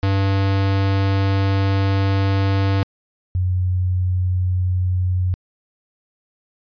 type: tone pair in turn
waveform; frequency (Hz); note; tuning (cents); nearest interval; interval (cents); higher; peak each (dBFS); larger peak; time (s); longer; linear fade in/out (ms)
square / sine; 97.6 / 91.18; G2 / F#2; -7 / -25; minor second; 118; first; -16; neither; 0.03-2.83 / 3.35-5.34; first; 0
effects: resampled to 11025 Hz